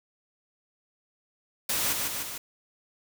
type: noise with echo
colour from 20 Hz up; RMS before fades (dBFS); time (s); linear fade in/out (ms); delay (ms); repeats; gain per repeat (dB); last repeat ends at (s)
white; -28; 1.69-1.93; 5; 150; 3; -3; 2.38
effects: none